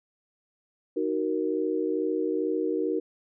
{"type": "chord", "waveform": "sine", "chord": "D# minor", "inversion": "none", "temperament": "just", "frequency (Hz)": [311.1, 373.4, 466.7], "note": ["D#4", "F#4", "A#4"], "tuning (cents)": [0, 16, 2], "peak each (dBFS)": -29, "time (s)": [0.96, 3], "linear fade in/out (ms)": 10, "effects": []}